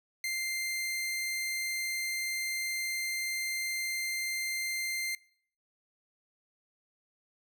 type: tone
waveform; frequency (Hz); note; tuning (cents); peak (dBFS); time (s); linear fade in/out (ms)
sawtooth; 2093; C7; 0; -28; 0.24-5.15; 2
effects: noise-tail reverb RT60 0.6 s tail -24 dB re dry